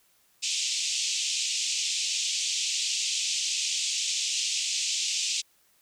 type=band-pass noise; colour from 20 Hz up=white; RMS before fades=-29 dBFS; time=0.42-5.42 s; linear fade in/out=20 ms; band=2500 to 7600 Hz; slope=48 dB/octave; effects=white hiss -65 dBFS RMS until 5.81 s